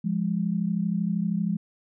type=tone pair together; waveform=sine; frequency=173.6 / 206.4 Hz; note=F3 / G#3; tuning=-10 / -10 cents; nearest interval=minor third; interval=300 cents; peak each=-26 dBFS; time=0.04-1.57 s; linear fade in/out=10 ms; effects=none